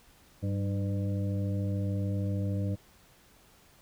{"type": "harmonic tone with a mistuned harmonic", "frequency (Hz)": 100.1, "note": "G2", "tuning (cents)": 37, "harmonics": [1, 2, 3, 5, 6], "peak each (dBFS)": [-29, -35, -39, -43, -45], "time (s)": [0.42, 2.76], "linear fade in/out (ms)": 20, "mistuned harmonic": 2, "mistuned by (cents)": -59, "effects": ["pink hiss -60 dBFS RMS until 3.81 s"]}